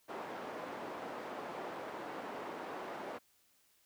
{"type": "band-pass noise", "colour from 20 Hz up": "white", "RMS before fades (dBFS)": -44, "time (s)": [0.08, 3.19], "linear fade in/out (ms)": 20, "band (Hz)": [290, 880], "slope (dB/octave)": 12, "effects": ["white hiss -71 dBFS RMS until 3.85 s"]}